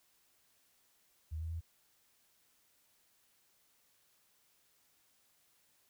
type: tone with pitch steps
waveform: sine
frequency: 78.8 / 81.3 / 82.8 Hz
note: D#2 / E2 / E2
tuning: +23 / -23 / +8 cents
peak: -37 dBFS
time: 1.31-1.61 s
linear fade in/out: 20 ms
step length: 100 ms
effects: white hiss -72 dBFS RMS until 5.89 s